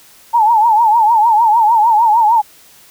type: tone with vibrato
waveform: sine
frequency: 892 Hz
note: A5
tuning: 23 cents sharp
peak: -7 dBFS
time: 0.33-2.42 s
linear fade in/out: 20 ms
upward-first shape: triangle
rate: 6.6 Hz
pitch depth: 140 cents each way
effects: white hiss -44 dBFS RMS until 2.9 s